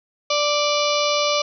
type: harmonic tone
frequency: 587.3 Hz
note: D5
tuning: in tune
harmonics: 1 / 2 / 4 / 5 / 6 / 7 / 8 / 9 / 10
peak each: -21 / -24 / -27 / -28 / -29 / -29 / -30 / -31 / -31 dBFS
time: 0.3-1.42 s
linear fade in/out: 5 ms
effects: none